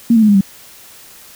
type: tone with pitch steps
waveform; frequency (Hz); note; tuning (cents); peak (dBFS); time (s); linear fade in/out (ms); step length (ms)
sine; 233.1 / 222.8 / 213 / 203.6 / 194.66; A#3 / A3 / G#3 / G#3 / G3; 0 / +22 / +44 / -34 / -12; -6; 0.1-0.41; 5; 62
effects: white hiss -40 dBFS RMS until 1.35 s